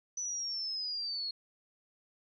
sine linear sweep, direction down, 6000 to 4282 Hz, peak -34 dBFS, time 0.17-1.31 s, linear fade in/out 5 ms, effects none

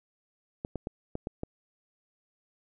clicks, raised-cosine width 2 ms, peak -20 dBFS, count 6, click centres 0.649 / 0.757 / 0.871 / 1.154 / 1.271 / 1.434 s, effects none

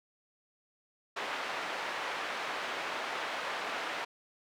pink band-pass noise, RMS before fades -37 dBFS, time 1.16-4.05 s, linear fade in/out 10 ms, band 670 to 2700 Hz, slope 12 dB/octave, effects none

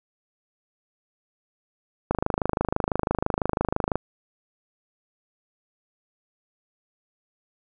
click train, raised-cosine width 1 ms, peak -8 dBFS, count 49, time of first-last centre 2.11-3.956 s, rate 26 Hz, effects none

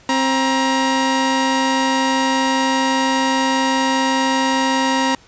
sawtooth tone pair together, 264.3 / 945 Hz, C4 / A#5, +18 / +23 cents, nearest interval octave + minor seventh, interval 2205 cents, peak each -14 dBFS, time 0.09-5.15 s, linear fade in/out 2 ms, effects pink hiss -48 dBFS RMS until 5.27 s + resampled to 16000 Hz

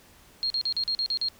sine tone bursts, 4241 Hz, C8, 23 cents sharp, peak -24 dBFS, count 8, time 0.43-1.285 s, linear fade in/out 0 ms, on 71 ms, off 41 ms, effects pink hiss -55 dBFS RMS until 1.39 s

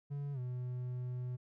triangle tone with pitch glide, 142.5 to 124.77 Hz, C#3 to B2, +48 to +18 cents, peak -35 dBFS, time 0.1-1.37 s, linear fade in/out 20 ms, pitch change -230 cents, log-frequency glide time 0.33-0.39 s, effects none

